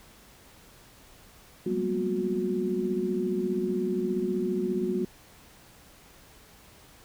sine tone cluster, 184.7 / 199.8 / 234.1 / 250.8 / 363.8 Hz, F#3 / G3 / A#3 / B3 / F#4, -3 / +33 / +8 / +27 / -29 cents, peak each -35 / -32 / -34 / -37 / -28 dBFS, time 1.66-5.05 s, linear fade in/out 5 ms, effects pink hiss -54 dBFS RMS until 7.04 s

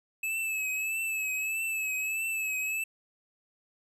square tone with vibrato, 2600 Hz, E7, 24 cents flat, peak -30 dBFS, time 0.23-2.84 s, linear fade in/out 5 ms, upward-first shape triangle, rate 1.6 Hz, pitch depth 54 cents each way, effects 12-bit

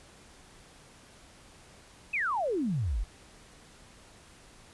sine exponential sweep, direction down, 2666 to 39.83 Hz, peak -27 dBFS, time 2.13-3.04 s, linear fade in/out 10 ms, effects pink hiss -55 dBFS RMS until 4.73 s + resampled to 24000 Hz

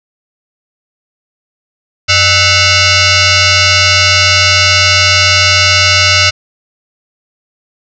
sine tone with frequency modulation, 1307 Hz, E6, 15 cents flat, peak -5 dBFS, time 2.08-6.31 s, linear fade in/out 20 ms, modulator 700 Hz, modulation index 6.5, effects none

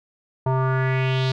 square tone with low-pass filter sweep, 130.81 Hz, C3, in tune, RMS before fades -21 dBFS, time 0.46-1.32 s, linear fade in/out 5 ms, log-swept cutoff 870 to 4300 Hz, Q 3.3, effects none

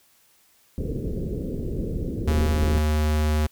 pink low-pass noise, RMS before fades -28 dBFS, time 0.78-2.78 s, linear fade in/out 0 ms, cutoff 490 Hz, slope 48 dB/octave
square tone, 76.3 Hz, D#2, 33 cents flat, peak -20 dBFS, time 2.27-3.47 s, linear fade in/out 10 ms
effects white hiss -60 dBFS RMS until 3.51 s

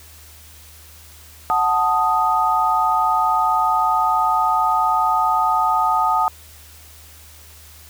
sine chord, D# diminished, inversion first, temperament equal, 740 / 880 / 1244.5 Hz, F#5 / A5 / D#6, 0 / 0 / 0 cents, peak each -21 / -19 / -18 dBFS, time 1.5-6.28 s, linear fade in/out 0 ms, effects added 77 Hz sine -45 dBFS peak until 7.89 s + white hiss -45 dBFS RMS until 7.89 s

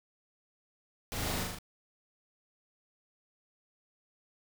pink noise with echo, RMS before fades -38 dBFS, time 1.12-1.43 s, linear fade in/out 0 ms, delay 39 ms, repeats 4, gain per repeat -2 dB, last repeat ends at 1.586 s, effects none

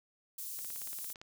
white high-pass noise, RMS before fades -42 dBFS, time 0.38-1.13 s, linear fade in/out 5 ms, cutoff 7500 Hz, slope 12 dB/octave
click train, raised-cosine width 0.2 ms, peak -32 dBFS, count 12, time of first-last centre 0.59-1.215 s, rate 17.6 Hz
effects none

